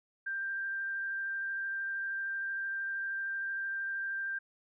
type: tone with vibrato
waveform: sine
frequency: 1582 Hz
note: G6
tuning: 15 cents sharp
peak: -33 dBFS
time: 0.26-4.39 s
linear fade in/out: 10 ms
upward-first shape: sine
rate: 13 Hz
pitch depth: 8 cents each way
effects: none